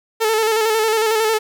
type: tone with vibrato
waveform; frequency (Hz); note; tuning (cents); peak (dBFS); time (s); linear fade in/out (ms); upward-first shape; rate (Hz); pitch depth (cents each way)
sawtooth; 440; A4; 0; -11; 0.2-1.39; 20; square; 11; 38
effects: none